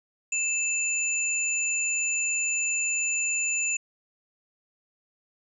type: tone pair together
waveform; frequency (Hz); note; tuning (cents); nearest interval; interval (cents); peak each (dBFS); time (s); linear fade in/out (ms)
sine; 2637 / 7047; E7 / A8; 0 / +2; octave + perfect fourth; 1702; -27; 0.32-3.77; 5
effects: none